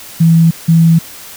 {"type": "tone pair in turn", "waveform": "sine", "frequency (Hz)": [164.81, 164.81], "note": ["E3", "E3"], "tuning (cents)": [0, 0], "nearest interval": "unison", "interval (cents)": 0, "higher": "neither", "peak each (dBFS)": -4, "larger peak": "neither", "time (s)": [[0.2, 0.51], [0.68, 0.99]], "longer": "neither", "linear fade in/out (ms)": 10, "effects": ["white hiss -32 dBFS RMS until 1.36 s"]}